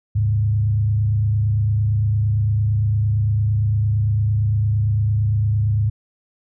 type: tone with frequency modulation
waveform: sine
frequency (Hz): 105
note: G#2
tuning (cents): +19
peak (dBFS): -15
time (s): 0.15-5.9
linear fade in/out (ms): 10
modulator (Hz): 28.8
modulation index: 0.56
effects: none